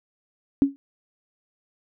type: tone with exponential decay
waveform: sine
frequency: 277.2 Hz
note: C#4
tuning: in tune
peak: -10 dBFS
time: 0.62-0.76 s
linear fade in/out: 0 ms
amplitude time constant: 29 ms
effects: none